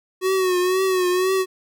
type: tone with vibrato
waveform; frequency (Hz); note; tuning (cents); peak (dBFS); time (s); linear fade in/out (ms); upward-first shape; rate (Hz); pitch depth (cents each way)
square; 370; F#4; 0; -18; 0.21-1.46; 50; triangle; 2; 65
effects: none